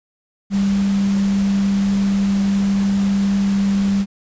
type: tone in noise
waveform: sine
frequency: 197.8 Hz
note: G3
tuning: 16 cents sharp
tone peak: -14 dBFS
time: 0.5-4.06 s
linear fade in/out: 50 ms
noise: pink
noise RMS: -32 dBFS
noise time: 0.5-4.06 s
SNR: +15 dB
effects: resampled to 16000 Hz